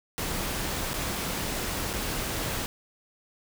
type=noise with dropouts; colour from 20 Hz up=pink; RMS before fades=-31 dBFS; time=0.18-2.66 s; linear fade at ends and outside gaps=0 ms; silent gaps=0.933-0.94 / 1.931-1.936 s; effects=none